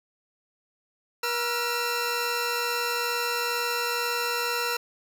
15% pulse tone pair together, 478.4 / 1353 Hz, A#4 / E6, +45 / +45 cents, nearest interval octave + tritone, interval 1800 cents, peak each -22 dBFS, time 1.23-4.77 s, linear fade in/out 5 ms, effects none

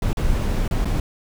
brown noise with dropouts, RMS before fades -20 dBFS, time 0.02-1 s, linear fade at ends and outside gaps 2 ms, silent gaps 0.131-0.17 / 0.679-0.71 / 0.847-0.854 s, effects none

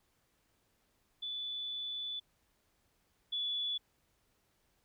sine tone pair in turn, 3475 / 3433 Hz, A7 / A7, -22 / -43 cents, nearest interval unison, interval 21 cents, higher first, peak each -37 / -33 dBFS, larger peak second, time 1.22-2.2 / 3.32-3.78 s, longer first, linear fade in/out 10 ms, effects pink hiss -75 dBFS RMS until 4.84 s

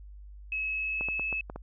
sine tone with pitch glide, 2576 to 2597 Hz, E7 to E7, -41 to -26 cents, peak -29 dBFS, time 0.52-1.41 s, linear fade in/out 2 ms, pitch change +15 cents, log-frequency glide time 0.64-1.24 s
clicks, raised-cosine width 1 ms, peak -24 dBFS, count 6, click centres 1.01 / 1.086 / 1.196 / 1.327 / 1.499 / 1.56 s
effects added 50 Hz sine -44 dBFS peak until 1.62 s

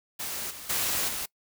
white noise with level steps, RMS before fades -34 / -42 / -28 / -33 dBFS, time 0.19-1.26 s, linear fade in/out 10 ms, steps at 0.5 / 0.69 / 1.08 s, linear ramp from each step 10 ms, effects noise-tail reverb RT60 0.1 s tail -23 dB re dry

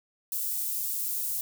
white high-pass noise, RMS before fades -31 dBFS, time 0.32-1.41 s, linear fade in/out 2 ms, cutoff 10000 Hz, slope 12 dB/octave, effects none

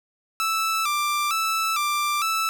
sawtooth tone with vibrato, 1247 Hz, D#6, 3 cents sharp, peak -18 dBFS, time 0.4-2.49 s, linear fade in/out 0 ms, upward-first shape square, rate 1.1 Hz, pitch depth 93 cents each way, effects none

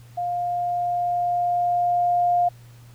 sine tone with level ramp, 705 Hz, F5, 16 cents sharp, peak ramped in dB -23 to -16 dBFS, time 0.17-2.49 s, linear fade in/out 10 ms, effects added 119 Hz sine -44 dBFS peak until 2.94 s + pink hiss -55 dBFS RMS until 2.94 s

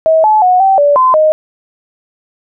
sine tone with pitch steps, 641 / 860 / 731 / 773 / 578 / 1028 / 621 Hz, E5 / A5 / F#5 / G5 / D5 / C6 / D#5, -49 / -40 / -21 / -24 / -28 / -31 / -3 cents, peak -5 dBFS, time 0.06-1.32 s, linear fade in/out 0 ms, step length 180 ms, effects none

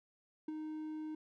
triangle tone with ADSR envelope, 310 Hz, D#4, 6 cents flat, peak -33 dBFS, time 0.48-1.15 s, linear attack 5 ms, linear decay 16 ms, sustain -5 dB, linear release 4 ms, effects none

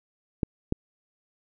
clicks, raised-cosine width 3 ms, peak -11 dBFS, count 2, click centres 0.432 / 0.724 s, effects none

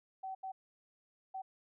sine tone bursts at uneven times, 763 Hz, G5, 47 cents flat, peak -39 dBFS, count 3, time 0.23-0.35 / 0.43-0.52 / 1.34-1.42 s, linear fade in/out 10 ms, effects none

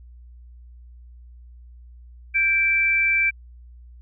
sine tone pair together, 1589 / 2333 Hz, G6 / D7, +23 / -12 cents, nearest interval perfect fifth, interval 665 cents, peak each -27 / -17 dBFS, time 2.34-3.31 s, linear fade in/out 20 ms, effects added 60 Hz sine -42 dBFS peak until 4.01 s

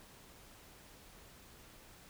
silence, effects pink hiss -58 dBFS RMS until 2.09 s

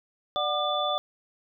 sine tone cluster, 592 / 740 / 1201 / 3490 Hz, D5 / F#5 / D6 / A7, +14 / 0 / +38 / -15 cents, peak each -30 dBFS, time 0.36-0.98 s, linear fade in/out 0 ms, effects none

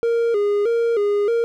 triangle tone with vibrato, 436.8 Hz, A4, 13 cents flat, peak -14 dBFS, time 0.03-1.44 s, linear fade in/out 0 ms, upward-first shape square, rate 1.6 Hz, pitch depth 110 cents each way, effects none

